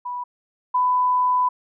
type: tone pair in turn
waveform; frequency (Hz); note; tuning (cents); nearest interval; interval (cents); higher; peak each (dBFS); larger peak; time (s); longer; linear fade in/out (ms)
sine; 983 / 998.5; B5 / B5; -8 / +19; unison; 27; second; -26 / -16; second; 0.05-0.24 / 0.74-1.49; second; 10
effects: none